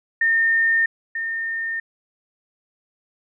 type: tone pair in turn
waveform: sine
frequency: 1820 / 1820 Hz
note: A#6 / A#6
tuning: -42 / -42 cents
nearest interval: unison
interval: 0 cents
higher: neither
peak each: -15 / -23 dBFS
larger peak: first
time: 0.21-0.86 / 1.15-1.8 s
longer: neither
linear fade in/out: 5 ms
effects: none